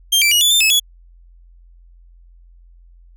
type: tone with pitch steps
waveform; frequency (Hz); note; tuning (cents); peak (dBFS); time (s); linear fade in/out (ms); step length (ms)
sawtooth; 3182 / 2338 / 2898 / 3462 / 3579 / 2590 / 3384; G7 / D7 / F#7 / A7 / A7 / E7 / G#7; +25 / -8 / -37 / -29 / +29 / -31 / +32; -8; 0.12-0.799; 10; 97
effects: added 43 Hz sine -43 dBFS peak until 3.16 s